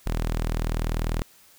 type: tone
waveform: sawtooth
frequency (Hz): 40.13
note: E1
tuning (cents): -46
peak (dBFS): -20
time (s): 0.06-1.22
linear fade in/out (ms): 0
effects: white hiss -55 dBFS RMS until 1.58 s